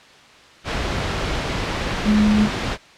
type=tone in noise; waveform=sine; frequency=211.2 Hz; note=G#3; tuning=29 cents sharp; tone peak=-13 dBFS; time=2.04-2.49 s; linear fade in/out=50 ms; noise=pink; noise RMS=-23 dBFS; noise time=0.64-2.78 s; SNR=+7 dB; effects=white hiss -46 dBFS RMS until 2.97 s + low-pass 4000 Hz 12 dB/octave